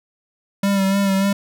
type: tone with vibrato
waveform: square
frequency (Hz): 196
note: G3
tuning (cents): 0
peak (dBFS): -16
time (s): 0.63-1.33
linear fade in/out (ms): 5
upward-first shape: sine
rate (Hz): 3.4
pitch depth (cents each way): 33
effects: none